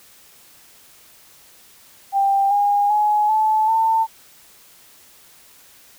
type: tone with pitch steps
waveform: sine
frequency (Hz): 790 / 815 / 840.9 / 867.5 / 895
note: G5 / G#5 / G#5 / A5 / A5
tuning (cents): +13 / -33 / +21 / -25 / +29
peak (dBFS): -14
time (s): 2.12-4.07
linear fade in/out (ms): 50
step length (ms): 390
effects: white hiss -49 dBFS RMS until 5.98 s